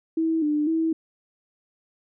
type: tone with vibrato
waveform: sine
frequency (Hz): 311.1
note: D#4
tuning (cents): 0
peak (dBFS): -20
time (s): 0.17-0.93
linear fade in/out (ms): 5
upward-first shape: square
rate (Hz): 2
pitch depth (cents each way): 70
effects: none